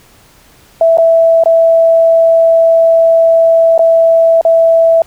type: tone with dropouts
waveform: sine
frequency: 659.3 Hz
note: E5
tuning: in tune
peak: -4 dBFS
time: 0.81-5.02 s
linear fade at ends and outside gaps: 2 ms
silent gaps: 0.973-0.983 / 1.437-1.458 / 3.779-3.792 / 4.412-4.45 s
effects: pink hiss -44 dBFS RMS until 5.06 s